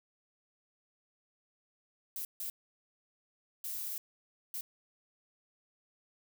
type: noise bursts at uneven times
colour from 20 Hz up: violet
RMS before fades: -39 dBFS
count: 4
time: 2.16-2.25 / 2.4-2.5 / 3.64-3.98 / 4.54-4.61 s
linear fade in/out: 2 ms
effects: none